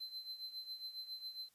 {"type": "tone with tremolo", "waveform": "triangle", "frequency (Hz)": 4080, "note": "C8", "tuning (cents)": -44, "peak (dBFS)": -40, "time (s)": [0, 1.49], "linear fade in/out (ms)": 10, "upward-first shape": "triangle", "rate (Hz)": 7.3, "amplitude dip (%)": 80, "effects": ["white hiss -73 dBFS RMS until 1.54 s", "resampled to 32000 Hz"]}